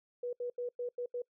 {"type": "tone bursts at uneven times", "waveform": "sine", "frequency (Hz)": 487.4, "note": "B4", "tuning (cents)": -23, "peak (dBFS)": -34, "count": 6, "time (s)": [[0.23, 0.33], [0.4, 0.5], [0.58, 0.69], [0.79, 0.89], [0.98, 1.06], [1.14, 1.22]], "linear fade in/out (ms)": 5, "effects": ["noise-tail reverb RT60 0.1 s tail -25 dB re dry"]}